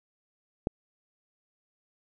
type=click; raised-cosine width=2 ms; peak=-13 dBFS; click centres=0.671 s; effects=none